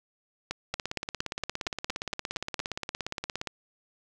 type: two click trains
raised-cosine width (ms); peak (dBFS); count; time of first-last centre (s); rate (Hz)
0.2; -15 / -14; 48 / 10; 0.74-3.473 / 0.51-2.593; 17.2 / 4.32
effects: none